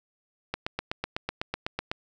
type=click train; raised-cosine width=0.3 ms; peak=-13 dBFS; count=12; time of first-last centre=0.54-1.915 s; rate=8 Hz; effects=none